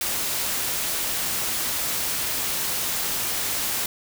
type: noise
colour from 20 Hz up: white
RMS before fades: -26 dBFS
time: 0.01-3.86 s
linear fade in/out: 2 ms
effects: none